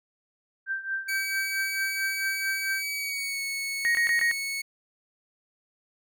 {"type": "tone with tremolo", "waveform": "sine", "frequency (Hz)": 1568, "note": "G6", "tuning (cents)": 0, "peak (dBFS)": -25, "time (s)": [0.66, 2.83], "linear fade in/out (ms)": 50, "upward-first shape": "triangle", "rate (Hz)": 4.5, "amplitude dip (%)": 85}
{"type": "tone with pitch glide", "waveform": "sawtooth", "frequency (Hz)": [2280, 2207], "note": ["C#7", "C#7"], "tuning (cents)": [48, -8], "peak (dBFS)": -26, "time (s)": [1.08, 4.62], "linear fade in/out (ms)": 10, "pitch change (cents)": -56, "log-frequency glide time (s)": [2.94, 3.42]}
{"type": "tone bursts", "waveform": "sine", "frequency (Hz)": 1881, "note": "A#6", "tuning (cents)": 15, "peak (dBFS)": -21, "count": 4, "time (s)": [3.85, 4.313], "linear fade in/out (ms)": 0, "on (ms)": 100, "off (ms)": 21}
{"effects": []}